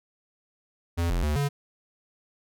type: tone with pitch steps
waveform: square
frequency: 85 / 43.4 / 74.7 / 142.3 Hz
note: F2 / F1 / D2 / C#3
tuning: -46 / -10 / +30 / +46 cents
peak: -24 dBFS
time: 0.97-1.49 s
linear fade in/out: 20 ms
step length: 130 ms
effects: none